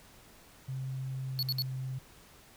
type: tone with pitch glide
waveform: sine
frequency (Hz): 131.9 to 130.76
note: C3 to C3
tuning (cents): +14 to -1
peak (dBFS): -34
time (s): 0.68-1.99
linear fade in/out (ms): 10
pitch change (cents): -15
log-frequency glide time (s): 1.29-1.41
type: tone bursts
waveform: square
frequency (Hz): 4397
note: C#8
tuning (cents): -15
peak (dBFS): -30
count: 3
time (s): 1.39-1.621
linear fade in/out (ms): 0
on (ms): 37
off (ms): 60
effects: pink hiss -57 dBFS RMS until 2.56 s